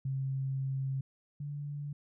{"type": "tone pair in turn", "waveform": "sine", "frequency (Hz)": [134.4, 144.87], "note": ["C3", "D3"], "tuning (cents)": [47, -23], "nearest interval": "minor second", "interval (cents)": 130, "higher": "second", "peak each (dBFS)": [-31, -36], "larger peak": "first", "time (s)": [[0.05, 1.01], [1.4, 1.93]], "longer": "first", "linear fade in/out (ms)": 5, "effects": []}